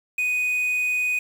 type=tone with quantisation; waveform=triangle; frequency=2489 Hz; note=D#7; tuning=in tune; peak=-19 dBFS; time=0.18-1.19 s; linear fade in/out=5 ms; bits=7; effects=none